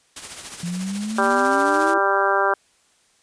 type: noise with tremolo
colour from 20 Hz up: white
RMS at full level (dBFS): -32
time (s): 0.16-1.94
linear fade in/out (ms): 5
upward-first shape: triangle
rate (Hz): 14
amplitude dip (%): 60
type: exponential sweep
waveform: sine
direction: up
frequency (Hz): 170 to 337.3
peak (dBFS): -24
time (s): 0.63-1.98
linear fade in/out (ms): 5
type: harmonic tone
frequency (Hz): 196.8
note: G3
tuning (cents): +7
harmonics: 2 / 3 / 4 / 5 / 6 / 7 / 8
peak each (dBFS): -24 / -24 / -24 / -24 / -24 / -24 / -24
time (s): 1.18-2.54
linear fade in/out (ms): 5
effects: white hiss -60 dBFS RMS until 3.22 s + resampled to 22050 Hz